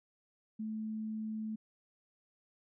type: tone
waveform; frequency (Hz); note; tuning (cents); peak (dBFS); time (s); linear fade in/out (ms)
sine; 217.8; A3; -17; -36; 0.59-1.56; 10
effects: none